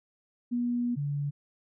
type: tone pair in turn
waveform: sine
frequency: 241.6 / 143.66 Hz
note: B3 / D3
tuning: -38 / -38 cents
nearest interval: major sixth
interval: 900 cents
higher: first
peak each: -26 / -28 dBFS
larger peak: first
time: 0.51-0.96 / 0.96-1.31 s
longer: first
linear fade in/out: 20 ms
effects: none

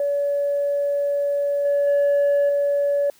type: tone with level steps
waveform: sine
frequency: 570 Hz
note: C#5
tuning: 48 cents sharp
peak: -18 / -15 / -13 / -16 dBFS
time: 0-3.1 s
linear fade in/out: 2 ms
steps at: 1.65 / 1.87 / 2.49 s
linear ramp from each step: 2 ms
effects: tanh soft clip ceiling -14 dBFS + white hiss -55 dBFS RMS until 3.19 s

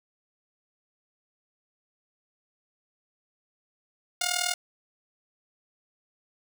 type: tone with amplitude modulation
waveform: 5% pulse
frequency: 714 Hz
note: F5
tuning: 38 cents sharp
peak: -11 dBFS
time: 4.21-4.54 s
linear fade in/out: 5 ms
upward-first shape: sine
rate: 40.1 Hz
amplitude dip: 80%
effects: none

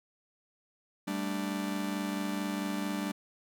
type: chord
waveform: 45% pulse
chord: G suspended second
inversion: none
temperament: just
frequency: 196 / 220.5 / 294 Hz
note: G3 / A3 / D4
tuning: 0 / +4 / +2 cents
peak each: -35 / -39 / -36 dBFS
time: 1.07-3.12 s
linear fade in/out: 10 ms
effects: none

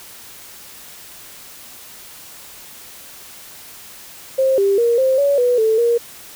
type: tone with pitch steps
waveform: sine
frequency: 530 / 395.8 / 470.4 / 525 / 565 / 491.2 / 441.2 / 471 Hz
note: C5 / G4 / A#4 / C5 / C#5 / B4 / A4 / A#4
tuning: +22 / +17 / +16 / +6 / +33 / -9 / +5 / +18 cents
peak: -12 dBFS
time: 4.38-5.98 s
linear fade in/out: 10 ms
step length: 200 ms
effects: white hiss -39 dBFS RMS until 6.35 s

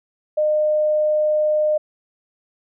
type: tone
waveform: sine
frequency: 609 Hz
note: D#5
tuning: 37 cents flat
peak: -15 dBFS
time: 0.37-1.78 s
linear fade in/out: 10 ms
effects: none

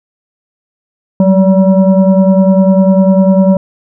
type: tone with frequency modulation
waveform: sine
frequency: 187.5 Hz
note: F#3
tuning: 23 cents sharp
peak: -4 dBFS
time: 1.2-3.57 s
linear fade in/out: 2 ms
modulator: 385 Hz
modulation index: 1
effects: none

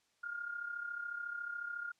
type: tone with amplitude modulation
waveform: sine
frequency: 1414 Hz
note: F6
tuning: 21 cents sharp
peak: -36 dBFS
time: 0.23-1.92 s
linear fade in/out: 10 ms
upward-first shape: sine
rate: 34 Hz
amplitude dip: 65%
effects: white hiss -75 dBFS RMS until 1.99 s + low-pass 7000 Hz 12 dB/octave

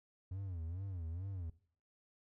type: tone with vibrato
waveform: triangle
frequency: 89.2 Hz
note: F2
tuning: 37 cents sharp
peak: -38 dBFS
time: 0.31-1.5 s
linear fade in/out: 5 ms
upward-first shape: sine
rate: 2.3 Hz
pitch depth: 180 cents each way
effects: noise-tail reverb RT60 0.5 s tail -18 dB re dry

